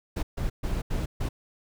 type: noise bursts at uneven times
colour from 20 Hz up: brown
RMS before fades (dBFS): -28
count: 5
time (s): 0.16-0.23 / 0.37-0.5 / 0.63-0.82 / 0.9-1.06 / 1.2-1.29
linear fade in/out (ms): 10
effects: none